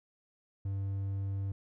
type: tone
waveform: triangle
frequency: 98 Hz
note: G2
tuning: in tune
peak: -30 dBFS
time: 0.65-1.52 s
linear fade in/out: 5 ms
effects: none